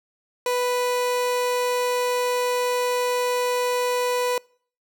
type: tone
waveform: 30% pulse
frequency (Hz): 493.9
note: B4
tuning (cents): 0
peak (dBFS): -18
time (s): 0.46-4.38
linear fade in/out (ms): 2
effects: noise-tail reverb RT60 0.5 s tail -26 dB re dry